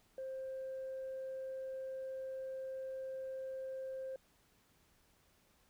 sine tone, 527 Hz, C5, 12 cents sharp, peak -39 dBFS, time 0.18-4.16 s, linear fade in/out 2 ms, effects tanh soft clip ceiling -38 dBFS + pink hiss -71 dBFS RMS until 5.69 s

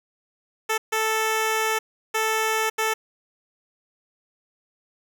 10% pulse tone bursts at uneven times, 440 Hz, A4, in tune, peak -13 dBFS, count 4, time 0.69-0.78 / 0.92-1.79 / 2.14-2.7 / 2.78-2.94 s, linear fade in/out 10 ms, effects none

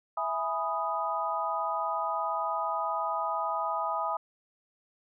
sine chord, E major seventh, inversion none, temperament equal, 659.3 / 830.6 / 987.8 / 1244.5 Hz, E5 / G#5 / B5 / D#6, 0 / 0 / 0 / 0 cents, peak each -35 / -34 / -34 / -32 dBFS, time 0.17-4.17 s, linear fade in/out 5 ms, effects none

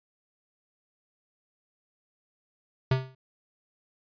square tone with exponential decay, 130.81 Hz, C3, in tune, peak -19 dBFS, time 2.91-3.15 s, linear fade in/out 5 ms, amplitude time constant 52 ms, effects resampled to 11025 Hz

